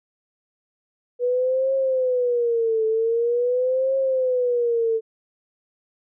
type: tone with vibrato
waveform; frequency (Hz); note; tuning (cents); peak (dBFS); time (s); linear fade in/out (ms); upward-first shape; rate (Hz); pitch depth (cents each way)
sine; 486; B4; -28; -18; 1.19-5.01; 50; triangle; 0.45; 180
effects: none